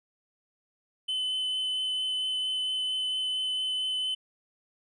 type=tone with vibrato; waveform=triangle; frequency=3033 Hz; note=F#7; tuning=42 cents sharp; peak=-26 dBFS; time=1.08-4.15 s; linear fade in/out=10 ms; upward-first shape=triangle; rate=4.4 Hz; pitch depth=9 cents each way; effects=resampled to 22050 Hz